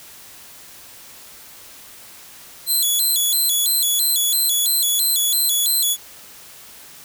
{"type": "tone with vibrato", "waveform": "5% pulse", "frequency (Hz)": 3725, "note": "A#7", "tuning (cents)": -2, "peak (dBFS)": -9, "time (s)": [2.66, 5.97], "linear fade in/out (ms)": 50, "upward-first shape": "square", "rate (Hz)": 3, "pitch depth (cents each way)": 160, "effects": ["white hiss -42 dBFS RMS until 7.04 s"]}